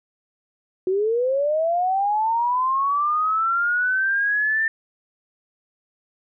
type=linear sweep; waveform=sine; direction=up; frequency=362.6 to 1800 Hz; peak=-18 dBFS; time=0.87-4.68 s; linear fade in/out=2 ms; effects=none